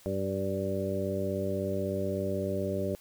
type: harmonic tone with a mistuned harmonic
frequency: 96.2 Hz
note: G2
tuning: 32 cents flat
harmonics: 1 / 2 / 3 / 4 / 5 / 6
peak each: -36 / -35 / -39 / -35 / -38 / -34 dBFS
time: 0.06-2.95 s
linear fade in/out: 0 ms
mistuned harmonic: 6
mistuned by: +21 cents
effects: white hiss -57 dBFS RMS until 3 s